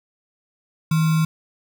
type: tone with sample-and-hold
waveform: sine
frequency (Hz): 160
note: D#3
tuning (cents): +49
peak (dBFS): -15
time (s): 0.91-1.25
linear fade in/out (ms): 5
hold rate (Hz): 1225
effects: none